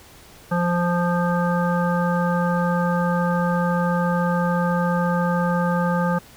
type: harmonic tone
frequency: 174.61 Hz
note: F3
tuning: in tune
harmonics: 1 / 3 / 5 / 7 / 9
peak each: -20 / -25 / -27 / -28 / -30 dBFS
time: 0.51-6.19 s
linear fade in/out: 10 ms
effects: pink hiss -47 dBFS RMS until 6.36 s